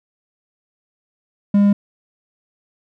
triangle tone, 202.4 Hz, G#3, 44 cents flat, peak -8 dBFS, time 1.54-1.73 s, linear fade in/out 5 ms, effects none

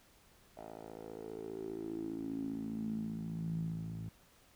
10% pulse tone with band-pass filter sweep, 55 Hz, A1, in tune, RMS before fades -41 dBFS, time 0.57-4.09 s, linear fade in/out 5 ms, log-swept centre 620 to 130 Hz, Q 7, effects pink hiss -65 dBFS RMS until 4.55 s

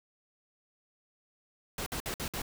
pink noise bursts, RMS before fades -36 dBFS, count 5, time 1.78-2.419 s, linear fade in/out 2 ms, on 83 ms, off 56 ms, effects none

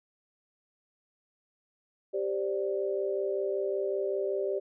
sine chord, G suspended fourth, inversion none, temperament just, 392 / 522.7 / 588 Hz, G4 / C5 / D5, 0 / -2 / +2 cents, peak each -30 / -36 / -33 dBFS, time 2.13-4.6 s, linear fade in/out 20 ms, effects none

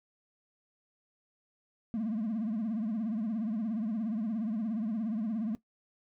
triangle tone with vibrato, 220 Hz, A3, in tune, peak -27 dBFS, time 1.94-5.55 s, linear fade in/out 0 ms, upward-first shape triangle, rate 17 Hz, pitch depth 160 cents each way, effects noise-tail reverb RT60 0.1 s tail -17 dB re dry + tanh soft clip ceiling -26 dBFS

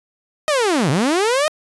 sawtooth linear two-way sweep, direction down then up, 633 to 123.47 to 633 Hz, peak -11 dBFS, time 0.48-1.48 s, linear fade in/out 0 ms, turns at 0.9 s, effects resampled to 24000 Hz

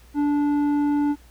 square tone with low-pass filter, 291 Hz, D4, 16 cents flat, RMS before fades -21 dBFS, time 0.14-1.16 s, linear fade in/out 50 ms, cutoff 830 Hz, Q 0.74, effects added 60 Hz sine -48 dBFS peak until 1.3 s + pink hiss -55 dBFS RMS until 1.3 s

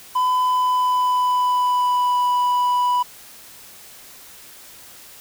triangle tone with pitch glide, 1006 to 985.9 Hz, B5 to B5, +32 to -3 cents, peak -14 dBFS, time 0.15-3.03 s, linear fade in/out 10 ms, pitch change -35 cents, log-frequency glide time 0.41-2.27 s, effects white hiss -43 dBFS RMS until 5.2 s

